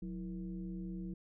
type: tone with frequency modulation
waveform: sine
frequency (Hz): 182.6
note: F#3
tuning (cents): -23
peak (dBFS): -39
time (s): 0.02-1.14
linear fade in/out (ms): 5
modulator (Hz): 145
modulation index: 0.83
effects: none